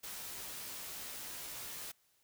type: noise with comb filter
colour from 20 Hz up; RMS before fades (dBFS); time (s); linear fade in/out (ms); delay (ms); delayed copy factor
white; -45; 0.03-1.92; 10; 14; -0.7
effects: white hiss -73 dBFS RMS until 2.23 s